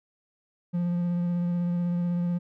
triangle tone with vibrato, 174.61 Hz, F3, in tune, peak -22 dBFS, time 0.73-2.39 s, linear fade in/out 20 ms, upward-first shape triangle, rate 16 Hz, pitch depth 18 cents each way, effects none

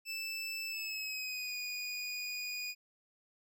25% pulse tone with pitch glide, 2640 to 2463 Hz, E7 to D#7, +2 to -18 cents, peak -34 dBFS, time 0.05-2.75 s, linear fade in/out 50 ms, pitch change -120 cents, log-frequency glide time 0.67-1.56 s, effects none

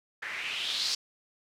blue noise with low-pass filter sweep, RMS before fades -33 dBFS, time 0.22-0.95 s, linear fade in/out 5 ms, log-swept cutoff 1800 to 5000 Hz, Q 4.1, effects none

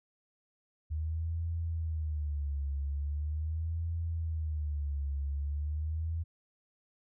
sine tone with vibrato, 76.4 Hz, D#2, 31 cents flat, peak -31 dBFS, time 0.9-6.24 s, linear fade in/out 20 ms, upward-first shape sine, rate 0.41 Hz, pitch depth 150 cents each way, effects none

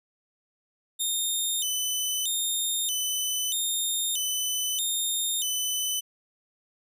15% pulse tone with vibrato, 3322 Hz, G#7, in tune, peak -19 dBFS, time 0.99-6.01 s, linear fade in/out 20 ms, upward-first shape square, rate 0.79 Hz, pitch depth 170 cents each way, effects none

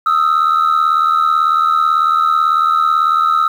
sine tone pair together, 1249.9 / 1328 Hz, D#6 / E6, +7 / +12 cents, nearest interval minor second, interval 105 cents, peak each -11 dBFS, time 0.06-3.48 s, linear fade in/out 5 ms, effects tanh soft clip ceiling -7 dBFS + 7-bit

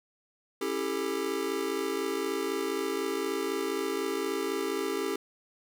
square chord, A dominant seventh, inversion first, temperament just, 275 / 330 / 396 / 440 Hz, C#4 / E4 / G4 / A4, -14 / +2 / +18 / 0 cents, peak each -38 / -37 / -33 / -36 dBFS, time 0.61-5.16 s, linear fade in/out 5 ms, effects none

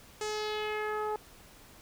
sawtooth tone with low-pass filter sweep, 425.8 Hz, G#4, 43 cents sharp, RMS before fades -34 dBFS, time 0.21-1.16 s, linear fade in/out 2 ms, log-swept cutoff 7600 to 940 Hz, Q 2.3, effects pink hiss -55 dBFS RMS until 1.81 s

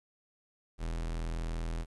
45% pulse tone, 41.22 Hz, E1, 1 cent sharp, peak -33 dBFS, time 0.78-1.86 s, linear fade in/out 50 ms, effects resampled to 24000 Hz + 11-bit

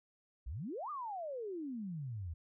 sine exponential two-way sweep, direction up then down, 51.91 to 1244.5 to 77 Hz, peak -39 dBFS, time 0.46-2.34 s, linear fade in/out 10 ms, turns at 0.9 s, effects none

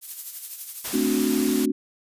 violet noise with tremolo, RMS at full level -30 dBFS, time 0.01-0.99 s, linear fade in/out 50 ms, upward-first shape triangle, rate 12 Hz, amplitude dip 60%
white noise, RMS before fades -31 dBFS, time 0.84-1.66 s, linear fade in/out 10 ms
sine chord, D dominant seventh, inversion second, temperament equal, 220 / 261.6 / 293.7 / 370 Hz, A3 / C4 / D4 / F#4, 0 / 0 / 0 / 0 cents, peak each -26 / -24 / -25 / -27 dBFS, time 0.93-1.72 s, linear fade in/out 10 ms
effects resampled to 32000 Hz

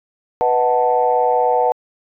sine chord, B dominant seventh, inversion none, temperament equal with one note detuned, 493.9 / 624.1 / 740 / 880 Hz, B4 / D#5 / F#5 / A5, 0 / +5 / 0 / 0 cents, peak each -17 / -22 / -17 / -18 dBFS, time 0.41-1.72 s, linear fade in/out 0 ms, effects tanh soft clip ceiling -2 dBFS

